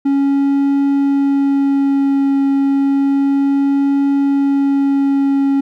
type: tone with vibrato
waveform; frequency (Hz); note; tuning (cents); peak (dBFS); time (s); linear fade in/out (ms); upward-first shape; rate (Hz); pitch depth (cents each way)
triangle; 277.2; C#4; 0; -9; 0.05-5.61; 10; triangle; 0.31; 12
effects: none